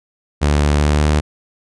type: tone with pitch glide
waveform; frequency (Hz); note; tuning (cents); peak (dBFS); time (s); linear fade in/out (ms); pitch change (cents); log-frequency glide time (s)
sawtooth; 73.42 to 75.35; D2 to D2; 0 to +45; -8; 0.41-1.21; 20; +45; 0.76-1.09
effects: resampled to 22050 Hz